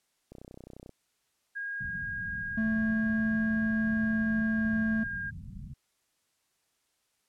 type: click train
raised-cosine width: 2 ms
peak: -33 dBFS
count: 19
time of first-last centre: 0.32-0.893 s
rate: 31.4 Hz
type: tone with pitch glide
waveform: sine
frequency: 1631 to 1616 Hz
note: G#6 to G#6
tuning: -32 to -48 cents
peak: -33 dBFS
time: 1.55-5.31 s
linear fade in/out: 20 ms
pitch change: -16 cents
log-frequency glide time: 3.83-5.17 s
type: low-pass noise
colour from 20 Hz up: white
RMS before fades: -43 dBFS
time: 1.8-5.74 s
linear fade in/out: 10 ms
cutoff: 200 Hz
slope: 48 dB/octave
type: tone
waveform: triangle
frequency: 220 Hz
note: A3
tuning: in tune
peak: -24 dBFS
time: 2.57-5.04 s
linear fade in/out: 10 ms
effects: white hiss -75 dBFS RMS until 7.28 s + low-pass 11000 Hz 12 dB/octave